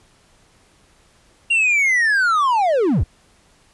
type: linear sweep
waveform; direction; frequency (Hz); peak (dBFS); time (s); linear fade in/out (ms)
triangle; down; 2794 to 40; -12; 1.5-3.04; 10
effects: pink hiss -55 dBFS RMS until 3.73 s + resampled to 24000 Hz